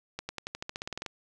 accelerating click train, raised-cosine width 0.2 ms, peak -18 dBFS, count 14, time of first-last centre 0.19-1.062 s, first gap 100 ms, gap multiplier 0.93, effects none

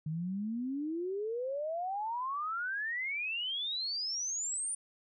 sine exponential sweep, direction up, 151 to 9397 Hz, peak -33 dBFS, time 0.06-4.75 s, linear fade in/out 5 ms, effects none

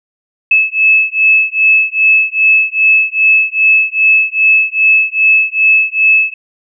sine beating tone pair, 2600 / 2602.5 Hz, E7 / E7, -24 / -23 cents, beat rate 2.5 Hz, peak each -10 dBFS, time 0.51-6.34 s, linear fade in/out 5 ms, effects none

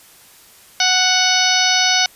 harmonic tone, 740 Hz, F#5, in tune, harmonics 1 / 2 / 3 / 4 / 5 / 6 / 7 / 8, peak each -21 / -21 / -21 / -21 / -21 / -21 / -21 / -21 dBFS, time 0.8-2.06 s, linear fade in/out 2 ms, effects white hiss -46 dBFS RMS until 2.15 s + resampled to 32000 Hz

